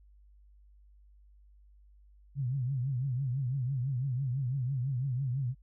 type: tone with vibrato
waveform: sine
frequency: 130.4 Hz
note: C3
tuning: 5 cents flat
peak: -29 dBFS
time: 2.35-5.55 s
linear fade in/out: 50 ms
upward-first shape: triangle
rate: 6 Hz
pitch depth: 170 cents each way
effects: added 50 Hz sine -56 dBFS peak until 5.62 s